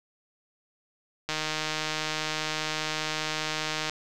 click train, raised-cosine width 0.2 ms, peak -12 dBFS, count 405, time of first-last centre 1.29-3.896 s, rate 155 Hz, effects none

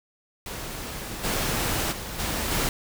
pink noise with level steps, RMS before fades -35 / -26 / -35 / -28 / -25 dBFS, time 0.46-2.69 s, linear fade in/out 2 ms, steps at 1.23 / 1.91 / 2.18 / 2.5 s, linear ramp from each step 20 ms, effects none

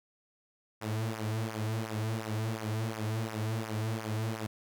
sawtooth tone with flanger, 110 Hz, A2, in tune, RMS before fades -34 dBFS, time 0.81-4.47 s, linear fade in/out 10 ms, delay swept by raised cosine 0.24 to 5.54 ms, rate 2.8 Hz, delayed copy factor -0.75, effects none

